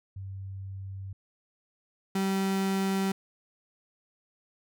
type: tone pair in turn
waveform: sine / 35% pulse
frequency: 96.6 / 193.2 Hz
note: G2 / G3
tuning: -25 / -25 cents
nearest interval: octave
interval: 1200 cents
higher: second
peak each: -36 / -24 dBFS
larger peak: second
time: 0.16-1.13 / 2.15-3.12 s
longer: neither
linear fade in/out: 5 ms
effects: none